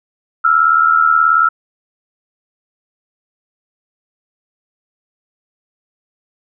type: tone pair together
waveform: sine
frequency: 1321.4 / 1400 Hz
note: E6 / F6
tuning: +4 / +4 cents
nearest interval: minor second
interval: 100 cents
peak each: -10 / -13 dBFS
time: 0.44-1.49 s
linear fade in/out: 10 ms
effects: none